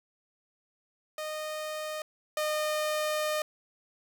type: tone pair in turn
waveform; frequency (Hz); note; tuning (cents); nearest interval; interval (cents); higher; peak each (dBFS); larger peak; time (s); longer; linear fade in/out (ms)
sawtooth; 616 / 610.7; D#5 / D#5; -17 / -32; unison; 15; first; -30 / -24; second; 1.18-2.02 / 2.37-3.42; second; 2
effects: none